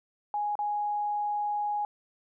sine tone with dropouts, 830 Hz, G#5, 1 cent flat, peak -27 dBFS, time 0.34-1.85 s, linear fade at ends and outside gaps 1 ms, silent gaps 0.554-0.59 s, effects none

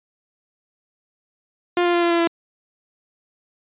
sawtooth tone with pitch steps, 351.8 / 348.8 / 345.8 / 342.8 / 339.8 / 336.9 Hz, F4 / F4 / F4 / F4 / F4 / E4, +13 / -2 / -17 / -32 / -47 / +38 cents, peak -12 dBFS, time 1.77-2.274 s, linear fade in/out 2 ms, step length 84 ms, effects resampled to 8000 Hz

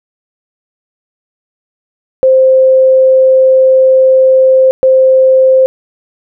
sine tone bursts at uneven times, 523.3 Hz, C5, in tune, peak -3 dBFS, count 2, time 2.23-4.71 / 4.83-5.66 s, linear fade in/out 0 ms, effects none

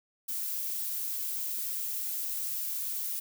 violet noise, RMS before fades -34 dBFS, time 0.28-3.2 s, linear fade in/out 10 ms, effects none

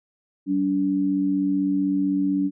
sine tone pair together, 191.3 / 287.1 Hz, G3 / D4, -42 / -39 cents, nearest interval perfect fifth, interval 703 cents, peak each -26 / -20 dBFS, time 0.46-2.51 s, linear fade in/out 50 ms, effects none

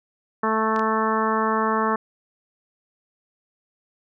harmonic tone, 220 Hz, A3, in tune, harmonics 1 / 2 / 3 / 4 / 5 / 6 / 7 / 8, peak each -26 / -26 / -31 / -27 / -24 / -28 / -35 / -32 dBFS, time 0.43-1.96 s, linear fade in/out 5 ms
clicks, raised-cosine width 0.2 ms, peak -20 dBFS, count 2, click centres 0.762 / 0.794 s
effects none

